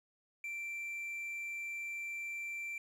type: tone with quantisation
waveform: triangle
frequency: 2349 Hz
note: D7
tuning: in tune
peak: -37 dBFS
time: 0.44-2.78 s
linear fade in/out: 2 ms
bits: 11
effects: none